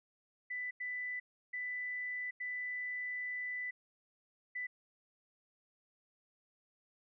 sine tone bursts at uneven times, 1990 Hz, B6, 13 cents sharp, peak -37 dBFS, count 5, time 0.5-0.71 / 0.8-1.2 / 1.53-2.31 / 2.4-3.71 / 4.55-4.67 s, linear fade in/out 10 ms, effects none

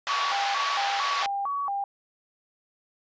pink band-pass noise, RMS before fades -30 dBFS, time 0.07-1.26 s, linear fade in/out 0 ms, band 770 to 5000 Hz, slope 24 dB/octave
sine tone with vibrato, 949 Hz, A#5, 31 cents sharp, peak -26 dBFS, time 0.09-1.84 s, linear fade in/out 2 ms, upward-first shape square, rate 2.2 Hz, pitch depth 300 cents each way
effects resampled to 16000 Hz

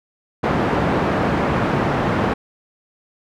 pink band-pass noise, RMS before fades -19 dBFS, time 0.43-2.34 s, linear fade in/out 10 ms, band 110 to 1400 Hz, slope 12 dB/octave, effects none

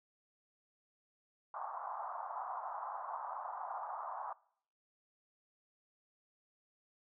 pink band-pass noise, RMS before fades -43 dBFS, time 1.54-4.33 s, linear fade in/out 2 ms, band 720 to 1200 Hz, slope 48 dB/octave, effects noise-tail reverb RT60 0.6 s tail -22 dB re dry

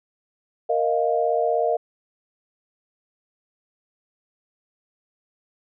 sine chord, Bb suspended fourth, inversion none, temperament equal, 466.2 / 622.3 / 698.5 Hz, Bb4 / Eb5 / F5, 0 / 0 / 0 cents, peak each -23 dBFS, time 0.69-1.77 s, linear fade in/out 10 ms, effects none

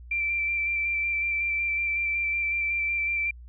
sine tone with vibrato, 2349 Hz, D7, in tune, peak -24 dBFS, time 0.11-3.31 s, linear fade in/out 5 ms, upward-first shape square, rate 5.4 Hz, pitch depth 14 cents each way, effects added 60 Hz sine -42 dBFS peak until 3.48 s

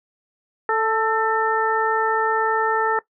harmonic tone with a mistuned harmonic, 441.7 Hz, A4, 7 cents sharp, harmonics 1 / 2 / 3 / 4, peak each -22 / -22 / -23 / -26 dBFS, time 0.69-2.99 s, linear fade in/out 2 ms, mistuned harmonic 4, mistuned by +31 cents, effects noise-tail reverb RT60 0.1 s tail -19 dB re dry

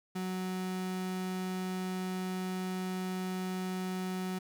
35% pulse tone, 185.3 Hz, F#3, 3 cents sharp, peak -32 dBFS, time 0.15-4.39 s, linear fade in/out 10 ms, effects none

